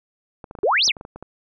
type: clicks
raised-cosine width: 1 ms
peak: -22 dBFS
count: 11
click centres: 0.442 / 0.511 / 0.552 / 0.588 / 0.632 / 0.878 / 0.968 / 1.011 / 1.051 / 1.16 / 1.226 s
type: exponential two-way sweep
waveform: sine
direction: up then down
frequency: 346.5 to 6272 to 1947 Hz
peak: -15 dBFS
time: 0.63-0.92 s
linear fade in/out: 10 ms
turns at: 0.86 s
effects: none